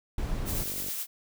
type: noise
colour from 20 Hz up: brown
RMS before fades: -31 dBFS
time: 0.18-0.63 s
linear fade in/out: 2 ms
type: click train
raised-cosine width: 2 ms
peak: -30 dBFS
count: 22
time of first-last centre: 0.45-0.885 s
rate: 48.3 Hz
type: noise with tremolo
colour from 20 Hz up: blue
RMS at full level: -33 dBFS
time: 0.45-1.07 s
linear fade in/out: 50 ms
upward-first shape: sine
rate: 9.3 Hz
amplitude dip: 25%
effects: none